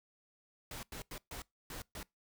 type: noise bursts at uneven times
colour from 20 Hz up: pink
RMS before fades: -45 dBFS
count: 6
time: 0.71-0.83 / 0.92-1.02 / 1.11-1.18 / 1.31-1.42 / 1.7-1.82 / 1.95-2.03 s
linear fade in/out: 2 ms
effects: noise-tail reverb RT60 0.2 s tail -24 dB re dry